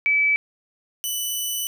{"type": "tone pair in turn", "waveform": ["sine", "10% pulse"], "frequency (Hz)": [2300, 2981], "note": ["D7", "F#7"], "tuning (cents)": [-37, 12], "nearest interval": "major third", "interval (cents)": 449, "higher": "second", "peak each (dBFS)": -16, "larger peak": "neither", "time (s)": [[0.06, 0.36], [1.04, 1.67]], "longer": "second", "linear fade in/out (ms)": 0, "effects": []}